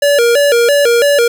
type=tone with vibrato; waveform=square; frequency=520 Hz; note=C5; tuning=11 cents flat; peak=-8 dBFS; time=0.02-1.28 s; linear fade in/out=5 ms; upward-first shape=square; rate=3 Hz; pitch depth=170 cents each way; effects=7-bit